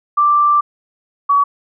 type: tone pair in turn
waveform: sine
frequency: 1176 / 1133.7 Hz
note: D6 / C#6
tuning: +2 / +39 cents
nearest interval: minor second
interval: 63 cents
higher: first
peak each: -9 dBFS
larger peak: neither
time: 0.17-0.61 / 1.29-1.44 s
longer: first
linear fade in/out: 10 ms
effects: none